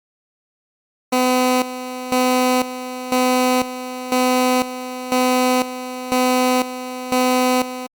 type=tone with tremolo; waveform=15% pulse; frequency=253.2 Hz; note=B3; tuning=43 cents sharp; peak=-8 dBFS; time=1.12-7.87 s; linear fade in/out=10 ms; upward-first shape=square; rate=1 Hz; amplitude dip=75%; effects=Opus 48 kbps